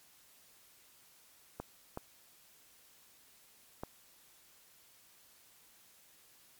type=clicks; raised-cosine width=1 ms; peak=-25 dBFS; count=3; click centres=1.6 / 1.974 / 3.835 s; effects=white hiss -63 dBFS RMS until 6.59 s + MP3 96 kbps